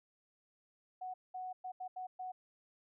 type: tone bursts at uneven times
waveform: sine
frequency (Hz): 740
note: F#5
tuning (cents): 0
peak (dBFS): -40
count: 6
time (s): 1.01-1.14 / 1.34-1.53 / 1.64-1.72 / 1.8-1.88 / 1.96-2.07 / 2.19-2.32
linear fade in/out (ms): 10
effects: none